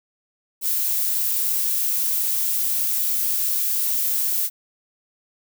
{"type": "noise", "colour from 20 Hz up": "violet", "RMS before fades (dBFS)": -22, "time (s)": [0.61, 4.5], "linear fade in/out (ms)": 50, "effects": []}